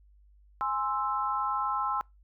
sine chord, Ab augmented, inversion none, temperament equal, 830.6 / 1046.5 / 1318.5 Hz, Ab5 / C6 / E6, 0 / 0 / 0 cents, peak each -33 / -31 / -31 dBFS, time 0.61-2.01 s, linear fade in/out 0 ms, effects noise-tail reverb RT60 0.2 s tail -25 dB re dry + added 50 Hz sine -56 dBFS peak until 2.23 s

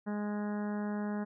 harmonic tone, 207.7 Hz, G#3, in tune, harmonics 1 / 2 / 3 / 4 / 5 / 6 / 7 / 8 / 9, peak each -33 / -43 / -45 / -46 / -50 / -54 / -51 / -52 / -57 dBFS, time 0.06-1.25 s, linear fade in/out 20 ms, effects none

